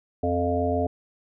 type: harmonic tone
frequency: 87.5 Hz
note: F2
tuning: 4 cents sharp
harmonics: 1 / 3 / 5 / 7 / 8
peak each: -28 / -28 / -28 / -28 / -28 dBFS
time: 0.23-0.87 s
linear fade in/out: 5 ms
effects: none